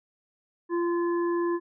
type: harmonic tone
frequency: 344.3 Hz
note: F4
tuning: 25 cents flat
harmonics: 1 / 3 / 5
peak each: -24 / -33 / -41 dBFS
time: 0.69-1.6 s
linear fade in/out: 50 ms
effects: none